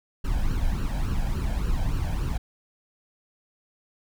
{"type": "noise with flanger", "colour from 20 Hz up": "brown", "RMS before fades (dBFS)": -25, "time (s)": [0.24, 2.38], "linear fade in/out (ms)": 10, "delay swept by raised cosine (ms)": [0.69, 1.29], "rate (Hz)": 3.5, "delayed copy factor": 0.7, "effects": []}